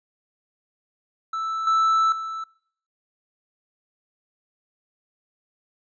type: tone with level steps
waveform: triangle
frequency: 1318.5 Hz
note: E6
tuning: in tune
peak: -23 / -15 / -27 dBFS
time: 1.33-2.44 s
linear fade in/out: 5 ms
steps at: 1.67 / 2.12 s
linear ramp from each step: 2 ms
effects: noise-tail reverb RT60 0.6 s tail -24 dB re dry + resampled to 16000 Hz